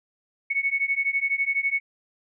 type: beating tone pair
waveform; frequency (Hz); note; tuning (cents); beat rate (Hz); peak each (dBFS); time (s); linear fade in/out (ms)
sine; 2208 / 2220; C#7 / C#7; -7 / +2; 12; -25; 0.5-1.8; 10
effects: none